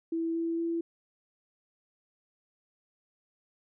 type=tone with pitch steps; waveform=sine; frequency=329.6 / 332.1 / 334.6 Hz; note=E4 / E4 / E4; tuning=0 / +13 / +26 cents; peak=-28 dBFS; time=0.12-0.81 s; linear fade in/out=5 ms; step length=230 ms; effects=none